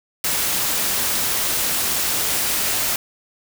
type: noise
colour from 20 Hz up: white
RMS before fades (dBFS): -21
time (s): 0.24-2.96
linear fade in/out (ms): 2
effects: none